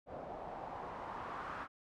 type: noise with low-pass filter sweep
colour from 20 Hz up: white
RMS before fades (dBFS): -45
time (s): 0.06-1.68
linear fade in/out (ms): 50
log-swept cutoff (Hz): 650 to 1300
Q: 2.6
effects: none